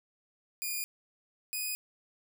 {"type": "tone pair in turn", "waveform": "5% pulse", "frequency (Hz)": [2433, 2487], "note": ["D#7", "D#7"], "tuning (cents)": [-39, -1], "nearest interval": "unison", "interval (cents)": 38, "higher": "second", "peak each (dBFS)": -23, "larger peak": "neither", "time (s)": [[0.62, 0.84], [1.53, 1.75]], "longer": "neither", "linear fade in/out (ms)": 0, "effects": []}